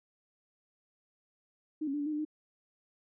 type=tone with pitch steps; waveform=sine; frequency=307.7 / 274.9 / 294.2 / 287.7 / 307.4 / 298.5 / 306.5 Hz; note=D#4 / C#4 / D4 / D4 / D#4 / D4 / D#4; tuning=-19 / -14 / +3 / -36 / -21 / +28 / -26 cents; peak=-31 dBFS; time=1.81-2.251 s; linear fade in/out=10 ms; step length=63 ms; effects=none